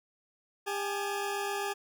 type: tone pair together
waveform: 20% pulse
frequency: 401.1 / 850 Hz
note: G4 / G#5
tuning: +40 / +40 cents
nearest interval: octave + minor second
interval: 1300 cents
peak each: -28 / -32 dBFS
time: 0.66-1.74 s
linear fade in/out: 20 ms
effects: none